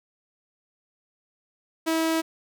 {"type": "tone", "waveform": "sawtooth", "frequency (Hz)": 323.9, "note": "E4", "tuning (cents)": -30, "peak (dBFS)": -18, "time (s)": [1.86, 2.22], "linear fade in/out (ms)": 20, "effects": []}